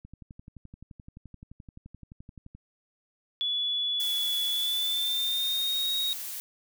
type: click train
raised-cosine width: 5 ms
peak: -33 dBFS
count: 30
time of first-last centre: 0.05-2.55 s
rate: 11.6 Hz
type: tone with pitch glide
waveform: sine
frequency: 3420 to 3773 Hz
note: A7 to A#7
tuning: -50 to +20 cents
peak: -26 dBFS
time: 3.41-6.13 s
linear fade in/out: 0 ms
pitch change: +170 cents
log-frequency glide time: 4.48-5.88 s
type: noise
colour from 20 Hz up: blue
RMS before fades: -37 dBFS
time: 4-6.4 s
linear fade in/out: 0 ms
effects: none